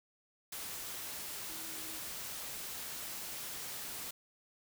sine tone in noise, 320.7 Hz, E4, 48 cents flat, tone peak -54 dBFS, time 1.49-1.99 s, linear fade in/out 5 ms, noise white, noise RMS -43 dBFS, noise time 0.52-4.11 s, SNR -14 dB, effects none

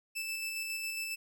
sawtooth tone with tremolo, 2637 Hz, E7, in tune, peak -31 dBFS, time 0.15-1.16 s, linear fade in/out 20 ms, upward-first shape square, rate 7.3 Hz, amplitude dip 25%, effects none

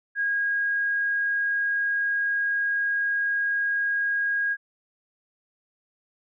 sine tone, 1636 Hz, G#6, 26 cents flat, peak -22 dBFS, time 0.15-4.57 s, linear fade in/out 50 ms, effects none

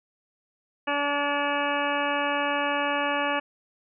harmonic tone, 287.4 Hz, D4, 37 cents flat, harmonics 1 / 2 / 3 / 4 / 5 / 6 / 8 / 9 / 10, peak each -33 / -30 / -30 / -31 / -35 / -31 / -36 / -35 / -36 dBFS, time 0.87-3.4 s, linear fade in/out 10 ms, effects none

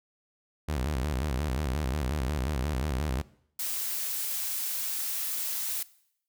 sawtooth tone with vibrato, 69.3 Hz, C#2, in tune, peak -24 dBFS, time 0.68-3.22 s, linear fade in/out 10 ms, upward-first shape square, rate 5.6 Hz, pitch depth 160 cents each way
blue noise, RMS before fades -32 dBFS, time 3.59-5.83 s, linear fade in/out 5 ms
effects noise-tail reverb RT60 0.7 s tail -20 dB re dry

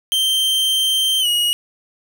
45% pulse tone with pitch glide, 3136 to 2892 Hz, G7 to F#7, 0 to -40 cents, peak -15 dBFS, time 0.12-1.53 s, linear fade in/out 0 ms, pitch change -140 cents, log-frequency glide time 1.2-1.27 s, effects none

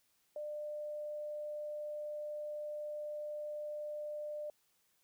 sine tone, 598 Hz, D5, 31 cents sharp, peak -39 dBFS, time 0.36-4.5 s, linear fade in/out 2 ms, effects white hiss -75 dBFS RMS until 5.03 s

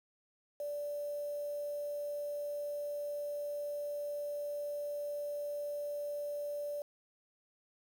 sine tone with quantisation, 583 Hz, D5, 13 cents flat, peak -36 dBFS, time 0.6-6.82 s, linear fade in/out 2 ms, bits 9, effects none

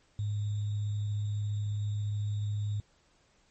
sine tone with sample-and-hold, 103.83 Hz, G#2, in tune, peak -29 dBFS, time 0.19-2.8 s, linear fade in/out 0 ms, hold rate 3675 Hz, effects pink hiss -67 dBFS RMS until 3.5 s + MP3 32 kbps

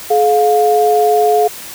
sine tone pair together, 425.9 / 707 Hz, G#4 / F5, +44 / +21 cents, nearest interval major sixth, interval 877 cents, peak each -11 dBFS, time 0.1-1.48 s, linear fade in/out 10 ms, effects white hiss -30 dBFS RMS until 1.74 s

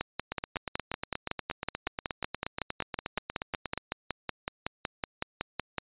two click trains, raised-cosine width 0.3 ms, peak -16 / -14 dBFS, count 30 / 32, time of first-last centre 0.32-3.776 / 0.01-5.783 s, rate 8.39 / 5.37 Hz, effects resampled to 8000 Hz

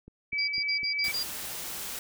click train, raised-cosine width 3 ms, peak -34 dBFS, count 5, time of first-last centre 0.08-1.083 s, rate 3.99 Hz
sine tone with tremolo, 2294 Hz, D7, 41 cents flat, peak -27 dBFS, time 0.32-1.12 s, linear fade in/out 10 ms, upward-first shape sine, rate 3.2 Hz, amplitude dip 35%
sine tone bursts, 4796 Hz, D8, 36 cents sharp, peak -28 dBFS, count 6, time 0.38-1.235 s, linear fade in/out 10 ms, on 100 ms, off 51 ms
white noise, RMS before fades -37 dBFS, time 1.04-1.99 s, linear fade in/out 2 ms
effects none

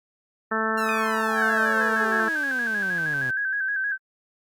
harmonic tone, 220.6 Hz, A3, 5 cents sharp, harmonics 1 / 2 / 3 / 4 / 5 / 6 / 7 / 8, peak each -30 / -30 / -33 / -33 / -32 / -27 / -31 / -30 dBFS, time 0.51-2.29 s, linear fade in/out 10 ms
sawtooth exponential sweep, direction down, 1396.9 to 123.47 Hz, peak -29 dBFS, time 0.77-3.31 s, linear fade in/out 10 ms
sine tone with exponential decay, 2510 Hz, D#7, 15 cents sharp, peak -27 dBFS, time 0.89-1.49 s, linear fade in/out 0 ms, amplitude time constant 130 ms
sine tone with vibrato, 1600 Hz, G6, 35 cents sharp, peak -23 dBFS, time 1.34-3.98 s, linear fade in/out 50 ms, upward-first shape square, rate 6.4 Hz, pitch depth 58 cents each way
effects Opus 48 kbps

